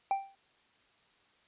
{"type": "tone with exponential decay", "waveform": "triangle", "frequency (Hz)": 784, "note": "G5", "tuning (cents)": 0, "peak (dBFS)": -22, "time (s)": [0.11, 0.35], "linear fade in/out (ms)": 1, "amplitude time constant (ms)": 52, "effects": ["white hiss -67 dBFS RMS until 1.47 s", "resampled to 8000 Hz"]}